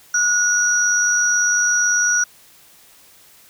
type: tone pair together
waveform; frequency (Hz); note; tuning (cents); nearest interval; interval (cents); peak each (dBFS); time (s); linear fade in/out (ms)
sine; 1447 / 5801; F#6 / F#8; -39 / -35; 2 octaves; 2404; -17; 0.14-2.24; 5
effects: white hiss -49 dBFS RMS until 3.49 s